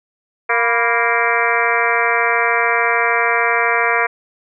harmonic tone with a mistuned harmonic, 233.1 Hz, A#3, in tune, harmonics 2 / 3 / 4 / 5 / 6 / 7 / 8 / 9 / 10, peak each -22 / -22 / -22 / -22 / -22 / -22 / -22 / -22 / -22 dBFS, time 0.49-4.07 s, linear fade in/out 10 ms, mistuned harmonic 4, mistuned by +93 cents, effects none

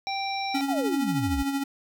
harmonic tone, 784 Hz, G5, in tune, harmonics 1 / 3 / 5 / 7, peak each -29 / -34 / -36 / -37 dBFS, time 0.07-0.61 s, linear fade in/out 0 ms
square tone with tremolo, 276.4 Hz, C#4, 5 cents flat, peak -24 dBFS, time 0.54-1.64 s, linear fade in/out 10 ms, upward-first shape sine, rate 13 Hz, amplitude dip 50%
sine exponential sweep, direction down, 841 to 55 Hz, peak -27 dBFS, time 0.68-1.43 s, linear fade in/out 10 ms
effects 10-bit

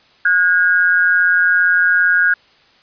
sine tone pair together, 1450 / 1627.6 Hz, F#6 / G#6, -35 / -35 cents, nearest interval major second, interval 200 cents, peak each -13 dBFS, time 0.25-2.34 s, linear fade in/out 5 ms, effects white hiss -51 dBFS RMS until 2.82 s + resampled to 11025 Hz

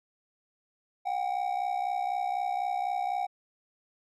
triangle ring-modulated tone, 759 Hz, F#5, 44 cents sharp, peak -23 dBFS, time 1.05-3.27 s, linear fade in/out 20 ms, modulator 32 Hz, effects none

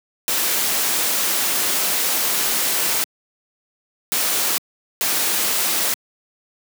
white noise bursts at uneven times, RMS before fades -20 dBFS, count 3, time 0.28-3.04 / 4.12-4.58 / 5.01-5.94 s, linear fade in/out 0 ms, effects high-pass 200 Hz 12 dB/octave

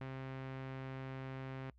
sawtooth tone with low-pass filter, 132.5 Hz, C3, 22 cents sharp, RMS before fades -45 dBFS, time 0.01-1.7 s, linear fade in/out 2 ms, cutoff 2300 Hz, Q 1.2, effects noise-tail reverb RT60 0.1 s tail -24 dB re dry + added 60 Hz sine -62 dBFS peak until 1.78 s

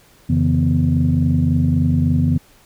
sine tone cluster, 87 / 137.2 / 160.8 / 246.2 Hz, F2 / C#3 / E3 / B3, -6 / -17 / -43 / -5 cents, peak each -18 dBFS, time 0.29-2.38 s, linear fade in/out 10 ms, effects tanh soft clip ceiling -5 dBFS + pink hiss -51 dBFS RMS until 2.65 s

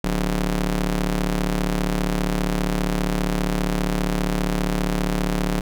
sawtooth ring-modulated tone, 110 Hz, A2, in tune, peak -13 dBFS, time 0.04-5.61 s, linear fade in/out 5 ms, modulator 72.5 Hz, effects none

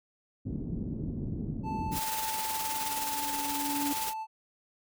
white low-pass noise, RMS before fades -35 dBFS, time 0.45-2 s, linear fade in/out 20 ms, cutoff 280 Hz, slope 24 dB/octave
triangle tone, 880 Hz, A5, in tune, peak -32 dBFS, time 1.63-4.27 s, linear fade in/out 50 ms
white noise with tremolo, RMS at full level -33 dBFS, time 1.91-4.14 s, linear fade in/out 50 ms, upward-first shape sine, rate 19 Hz, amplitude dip 45%
sine tone with exponential growth, 285.4 Hz, D4, 49 cents flat, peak -29 dBFS, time 2.04-3.93 s, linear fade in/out 5 ms, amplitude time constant 410 ms
effects none

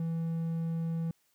triangle tone, 164.81 Hz, E3, in tune, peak -28 dBFS, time 0-1.11 s, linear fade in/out 2 ms, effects white hiss -72 dBFS RMS until 1.34 s

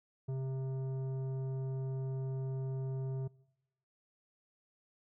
triangle tone with tanh clipping, 132.6 Hz, C3, 23 cents sharp, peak -36 dBFS, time 0.28-3.28 s, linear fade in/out 10 ms, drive 15 dB, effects noise-tail reverb RT60 1.0 s tail -25 dB re dry

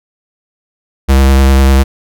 square tone with vibrato, 67.2 Hz, C2, 47 cents sharp, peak -5 dBFS, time 1.08-1.84 s, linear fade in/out 20 ms, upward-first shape sine, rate 10 Hz, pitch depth 18 cents each way, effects none

